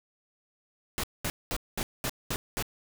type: noise bursts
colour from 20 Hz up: pink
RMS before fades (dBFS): -31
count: 7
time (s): 0.98-2.625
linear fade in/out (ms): 0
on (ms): 55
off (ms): 210
effects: none